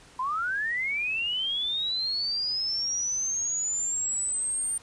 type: linear sweep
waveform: sine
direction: up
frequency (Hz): 987.8 to 8870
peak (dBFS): -26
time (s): 0.19-4.78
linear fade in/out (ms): 5
effects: pink hiss -53 dBFS RMS until 4.82 s + resampled to 22050 Hz